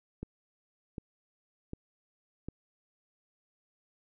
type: click train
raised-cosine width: 3 ms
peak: -25 dBFS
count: 4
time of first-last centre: 0.23-2.486 s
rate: 1.33 Hz
effects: none